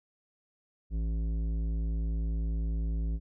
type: tone with tanh clipping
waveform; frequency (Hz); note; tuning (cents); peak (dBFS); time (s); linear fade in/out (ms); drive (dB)
sine; 55; A1; 0; -30; 0.9-3.2; 50; 12
effects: none